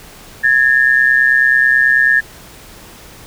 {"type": "tone pair together", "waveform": "sine", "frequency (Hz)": [1670.8, 1800], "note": ["G#6", "A6"], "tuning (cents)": [10, 39], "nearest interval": "minor second", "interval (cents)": 129, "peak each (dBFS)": -11, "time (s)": [0.43, 2.21], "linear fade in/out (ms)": 20, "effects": ["pink hiss -38 dBFS RMS until 3.26 s"]}